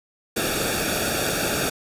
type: noise with comb filter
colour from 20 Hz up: pink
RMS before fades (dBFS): -24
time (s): 0.36-1.7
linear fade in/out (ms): 10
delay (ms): 0.98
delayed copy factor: -0.8
effects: resampled to 32000 Hz